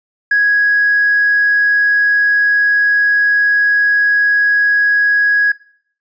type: tone with hard clipping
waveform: sine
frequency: 1661.2 Hz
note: G#6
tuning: in tune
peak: -9 dBFS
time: 0.31-5.52 s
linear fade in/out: 5 ms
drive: 1 dB
effects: noise-tail reverb RT60 0.6 s tail -21 dB re dry + resampled to 16000 Hz